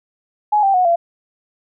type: tone with pitch steps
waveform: sine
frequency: 840 / 783.7 / 731.3 / 682.3 Hz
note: G#5 / G5 / F#5 / F5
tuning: +19 / -1 / -20 / -41 cents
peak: -11 dBFS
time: 0.52-0.96 s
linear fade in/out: 10 ms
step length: 110 ms
effects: none